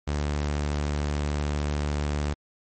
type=tone; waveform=sawtooth; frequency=73.42 Hz; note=D2; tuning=in tune; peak=-21 dBFS; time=0.07-2.34 s; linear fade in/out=10 ms; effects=MP3 32 kbps